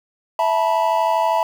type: chord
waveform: triangle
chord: E suspended fourth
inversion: none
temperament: equal with one note detuned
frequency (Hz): 659.3 / 880 / 972.5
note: E5 / A5 / B5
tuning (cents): 0 / 0 / -27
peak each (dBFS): -18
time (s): 0.39-1.43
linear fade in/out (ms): 2
effects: 7-bit